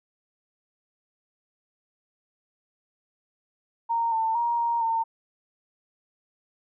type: tone with pitch steps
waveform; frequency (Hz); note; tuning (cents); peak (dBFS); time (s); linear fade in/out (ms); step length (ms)
sine; 926 / 895 / 942 / 936 / 908; A#5 / A5 / A#5 / A#5 / A#5; -12 / +29 / +18 / +7 / -46; -22; 3.89-5.04; 20; 230
effects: none